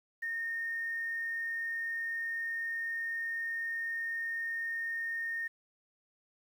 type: tone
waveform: sine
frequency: 1836 Hz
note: A#6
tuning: 27 cents flat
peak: -33 dBFS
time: 0.22-5.48 s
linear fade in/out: 10 ms
effects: 10-bit